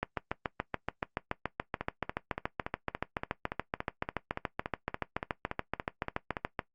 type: two click trains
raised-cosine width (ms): 0.5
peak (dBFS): -15 / -18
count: 47 / 17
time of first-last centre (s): 0.03-6.592 / 1.81-6.368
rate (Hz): 7.01 / 3.51
effects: noise-tail reverb RT60 0.1 s tail -18 dB re dry + Opus 48 kbps